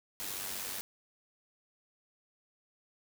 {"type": "noise with amplitude modulation", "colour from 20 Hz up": "white", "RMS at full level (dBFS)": -37, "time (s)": [0.2, 0.81], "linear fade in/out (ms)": 0, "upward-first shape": "sine", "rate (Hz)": 96.2, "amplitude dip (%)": 50, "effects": []}